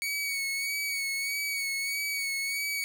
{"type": "tone with vibrato", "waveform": "sawtooth", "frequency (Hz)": 2236, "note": "C#7", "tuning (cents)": 14, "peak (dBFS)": -26, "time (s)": [0.02, 2.84], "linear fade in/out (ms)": 0, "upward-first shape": "sine", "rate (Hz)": 1.6, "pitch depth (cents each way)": 35, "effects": ["9-bit"]}